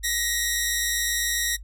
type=tone pair together; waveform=10% pulse; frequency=1881 / 1988.5 Hz; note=A#6 / B6; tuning=+15 / +11 cents; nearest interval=minor second; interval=96 cents; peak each=-15 / -22 dBFS; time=0.03-1.57 s; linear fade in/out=20 ms; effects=noise-tail reverb RT60 0.1 s tail -21 dB re dry + added 50 Hz sine -38 dBFS peak until 1.63 s